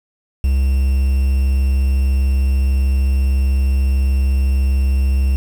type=tone with quantisation; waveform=triangle; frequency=66.8 Hz; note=C2; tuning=36 cents sharp; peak=-10 dBFS; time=0.44-5.36 s; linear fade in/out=0 ms; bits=6; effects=none